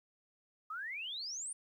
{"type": "exponential sweep", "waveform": "sine", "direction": "up", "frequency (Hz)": [1222, 9397], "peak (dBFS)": -39, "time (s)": [0.7, 1.53], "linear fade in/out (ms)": 5, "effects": ["12-bit"]}